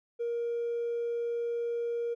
sine tone with hard clipping, 470.6 Hz, A#4, 16 cents sharp, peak -30 dBFS, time 0.19-2.15 s, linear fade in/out 20 ms, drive 1 dB, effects none

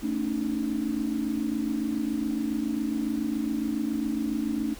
sine tone cluster, 222.9 / 279 / 306.2 Hz, A3 / C#4 / D#4, +23 / +11 / -28 cents, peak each -30 dBFS, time 0.02-4.75 s, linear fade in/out 20 ms, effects added 50 Hz sine -54 dBFS peak until 4.79 s + pink hiss -46 dBFS RMS until 4.79 s

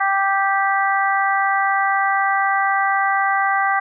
harmonic tone, 392 Hz, G4, in tune, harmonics 2 / 3 / 4 / 5, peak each -19 / -21 / -22 / -23 dBFS, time 0-3.8 s, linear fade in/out 10 ms, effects none

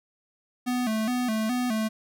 square tone with vibrato, 233.1 Hz, A#3, in tune, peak -25 dBFS, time 0.66-1.89 s, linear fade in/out 20 ms, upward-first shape square, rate 2.4 Hz, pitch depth 110 cents each way, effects none

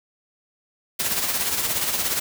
white noise with tremolo, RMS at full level -22 dBFS, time 0.99-2.2 s, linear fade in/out 10 ms, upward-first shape sine, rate 17 Hz, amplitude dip 50%, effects none

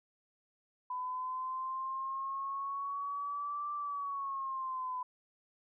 sine exponential two-way sweep, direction up then down, 1000 to 1174.7 to 1000 Hz, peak -35 dBFS, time 0.9-5.03 s, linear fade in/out 5 ms, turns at 3.73 s, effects none

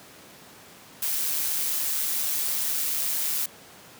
blue noise with amplitude modulation, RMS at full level -25 dBFS, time 1.02-3.46 s, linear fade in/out 5 ms, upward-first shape sine, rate 149 Hz, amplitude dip 40%, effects pink hiss -48 dBFS RMS until 3.99 s + high-pass 150 Hz 12 dB/octave

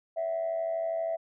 sine tone with amplitude modulation, 659.3 Hz, E5, in tune, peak -24 dBFS, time 0.16-1.17 s, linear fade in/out 20 ms, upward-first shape sine, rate 92.5 Hz, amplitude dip 65%, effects tanh soft clip ceiling -23 dBFS

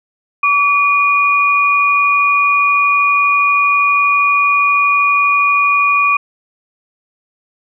sine tone pair together, 1143.5 / 2444 Hz, D6 / D#7, -47 / -32 cents, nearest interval octave + minor second, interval 1315 cents, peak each -12 dBFS, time 0.43-6.17 s, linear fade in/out 5 ms, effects none

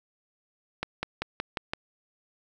accelerating click train, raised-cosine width 0.3 ms, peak -13 dBFS, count 6, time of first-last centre 0.83-1.735 s, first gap 200 ms, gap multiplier 0.95, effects 9-bit

